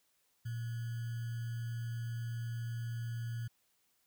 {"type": "tone with sample-and-hold", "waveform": "sine", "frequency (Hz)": 116.54, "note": "A#2", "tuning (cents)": 0, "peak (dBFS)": -36, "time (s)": [0.45, 3.48], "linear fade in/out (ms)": 10, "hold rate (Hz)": 1575, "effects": ["white hiss -75 dBFS RMS until 4.06 s"]}